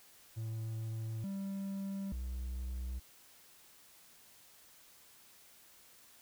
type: tone with pitch steps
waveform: triangle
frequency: 111.6 / 195.8 / 62.6 Hz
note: A2 / G3 / B1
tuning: +25 / -2 / +24 cents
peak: -35 dBFS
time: 0.36-3 s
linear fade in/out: 20 ms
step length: 880 ms
effects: white hiss -61 dBFS RMS until 6.21 s